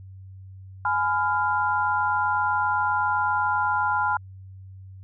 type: chord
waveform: sine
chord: F diminished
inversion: first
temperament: just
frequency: 838.1 / 1005.8 / 1396.9 Hz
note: Ab5 / Cb6 / F6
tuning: +16 / +31 / 0 cents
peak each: -25 dBFS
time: 0.85-4.17 s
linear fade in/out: 2 ms
effects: added 95 Hz sine -40 dBFS peak until 5.03 s